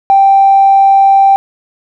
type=tone with tanh clipping; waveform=triangle; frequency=784 Hz; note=G5; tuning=in tune; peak=-3 dBFS; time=0.1-1.36 s; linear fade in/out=0 ms; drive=4 dB; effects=none